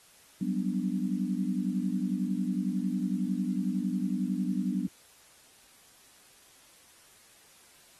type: chord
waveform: sine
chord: G major seventh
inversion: third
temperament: equal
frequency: 185 / 196 / 246.9 / 293.7 Hz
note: F#3 / G3 / B3 / D4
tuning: 0 / 0 / 0 / 0 cents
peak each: -32 / -32 / -33 / -36 dBFS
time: 0.41-4.87 s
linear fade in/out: 5 ms
effects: white hiss -58 dBFS RMS until 7.99 s + AAC 32 kbps